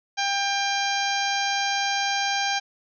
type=harmonic tone; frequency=796 Hz; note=G5; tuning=26 cents sharp; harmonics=1 / 2 / 3 / 4 / 5 / 6 / 7 / 8; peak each=-26 / -29 / -31 / -32 / -33 / -34 / -34 / -35 dBFS; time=0.17-2.6 s; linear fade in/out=20 ms; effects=none